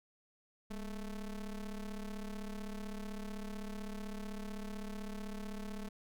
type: ring-modulated tone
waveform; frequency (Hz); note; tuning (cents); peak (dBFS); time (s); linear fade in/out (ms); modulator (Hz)
square; 110; A2; 0; -38; 0.7-5.89; 10; 92.1
effects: none